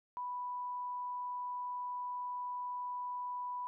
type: tone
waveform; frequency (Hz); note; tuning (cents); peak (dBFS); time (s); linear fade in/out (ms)
sine; 987.8; B5; 0; -37; 0.17-3.67; 0
effects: none